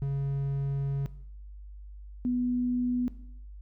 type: tone pair in turn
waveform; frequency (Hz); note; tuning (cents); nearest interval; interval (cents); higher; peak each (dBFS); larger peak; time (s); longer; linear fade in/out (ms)
triangle / sine; 138.59 / 246.9; C#3 / B3; 0 / 0; minor seventh; 1000; second; -25; neither; 0.02-1.06 / 2.25-3.08; first; 0
effects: noise-tail reverb RT60 0.7 s tail -17 dB re dry + added 50 Hz sine -42 dBFS peak until 3.61 s